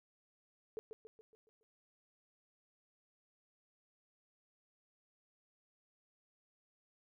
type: tone with echo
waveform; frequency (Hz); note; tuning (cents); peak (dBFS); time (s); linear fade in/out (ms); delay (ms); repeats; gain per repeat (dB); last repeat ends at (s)
sine; 440; A4; 0; -39; 0.77-0.79; 0; 140; 6; -6; 1.63
effects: none